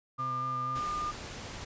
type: tone with pitch glide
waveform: sine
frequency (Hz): 1200 to 1207.6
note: D6 to D6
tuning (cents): +37 to +48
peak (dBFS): -31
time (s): 0.18-1.12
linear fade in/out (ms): 20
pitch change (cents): +11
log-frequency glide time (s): 0.31-0.99
type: tone with vibrato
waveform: 35% pulse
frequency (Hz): 127.9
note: C3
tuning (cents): -39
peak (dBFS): -38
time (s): 0.18-0.81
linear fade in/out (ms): 20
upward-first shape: square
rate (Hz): 4.1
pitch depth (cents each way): 17
type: noise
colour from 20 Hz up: pink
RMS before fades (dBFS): -42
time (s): 0.75-1.65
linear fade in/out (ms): 10
effects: resampled to 16000 Hz